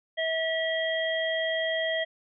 harmonic tone, 647 Hz, E5, 32 cents flat, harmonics 1 / 3 / 5, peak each -28 / -30 / -33 dBFS, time 0.17-2.05 s, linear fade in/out 20 ms, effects none

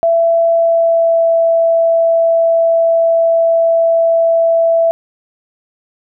sine tone with pitch glide, 668 to 663.4 Hz, E5 to E5, +23 to +11 cents, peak -8 dBFS, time 0.03-4.91 s, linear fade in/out 0 ms, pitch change -12 cents, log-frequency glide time 0.52-1.27 s, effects none

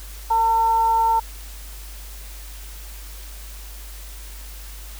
sine tone with frequency modulation, 905 Hz, A5, 48 cents sharp, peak -15 dBFS, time 0.3-1.2 s, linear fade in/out 10 ms, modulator 445 Hz, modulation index 0.21, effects added 50 Hz sine -35 dBFS peak until 4.99 s + white hiss -42 dBFS RMS until 4.99 s

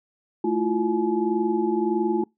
sine tone cluster, 219.3 / 330.8 / 352.4 / 850 Hz, A3 / E4 / F4 / G#5, -6 / +6 / +16 / +40 cents, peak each -27 / -26 / -23 / -30 dBFS, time 0.44-2.24 s, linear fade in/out 5 ms, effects noise-tail reverb RT60 0.2 s tail -26 dB re dry

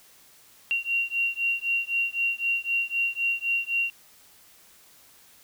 sine beating tone pair, 2754 / 2757.9 Hz, F7 / F7, -25 / -22 cents, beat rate 3.9 Hz, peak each -27 dBFS, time 0.71-3.9 s, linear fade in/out 0 ms, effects white hiss -55 dBFS RMS until 5.43 s

